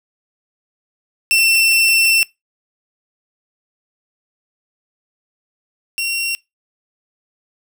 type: tone pair in turn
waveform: sawtooth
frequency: 2694 / 2738 Hz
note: E7 / F7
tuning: +37 / -35 cents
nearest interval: unison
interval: 28 cents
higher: second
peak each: -8 / -15 dBFS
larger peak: first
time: 1.31-2.23 / 5.98-6.35 s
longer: first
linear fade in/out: 0 ms
effects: noise-tail reverb RT60 0.2 s tail -23 dB re dry